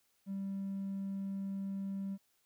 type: tone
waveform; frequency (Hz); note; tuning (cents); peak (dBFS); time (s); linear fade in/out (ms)
triangle; 195.4; G3; -5; -33; 0.26-2.18; 50
effects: tanh soft clip ceiling -32 dBFS + white hiss -75 dBFS RMS until 2.45 s